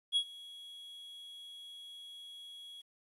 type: tone with ADSR envelope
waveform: triangle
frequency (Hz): 3328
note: G#7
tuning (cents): +3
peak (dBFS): -24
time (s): 0.12-2.82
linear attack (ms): 43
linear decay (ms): 73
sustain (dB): -22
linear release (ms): 15
effects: resampled to 32000 Hz + 11-bit